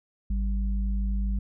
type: tone pair together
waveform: sine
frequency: 52.29 / 196 Hz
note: G#1 / G3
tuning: +13 / 0 cents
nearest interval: octave + major seventh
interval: 2287 cents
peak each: -24 / -34 dBFS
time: 0.3-1.39 s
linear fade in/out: 5 ms
effects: none